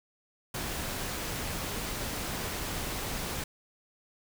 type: noise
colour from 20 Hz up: pink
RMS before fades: -35 dBFS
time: 0.54-3.44 s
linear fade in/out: 5 ms
effects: none